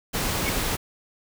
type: noise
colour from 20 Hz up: pink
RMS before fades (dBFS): -26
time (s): 0.13-0.77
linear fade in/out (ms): 20
type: tone with exponential growth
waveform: sine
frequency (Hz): 2217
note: C#7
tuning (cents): 0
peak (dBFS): -21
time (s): 0.4-0.49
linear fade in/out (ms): 0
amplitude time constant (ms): 18
effects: none